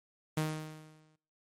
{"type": "tone with exponential decay", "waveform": "sawtooth", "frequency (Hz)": 155.56, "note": "D#3", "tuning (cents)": 0, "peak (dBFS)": -24, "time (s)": [0.37, 1.16], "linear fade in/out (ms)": 5, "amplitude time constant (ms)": 170, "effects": ["noise-tail reverb RT60 0.6 s tail -23 dB re dry", "MP3 64 kbps"]}